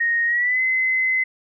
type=tone with pitch glide; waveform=sine; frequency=1864.7 to 2045 Hz; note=A#6 to C7; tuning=0 to -40 cents; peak=-17 dBFS; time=0-1.24 s; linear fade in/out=10 ms; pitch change=+160 cents; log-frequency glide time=0.26-0.61 s; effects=none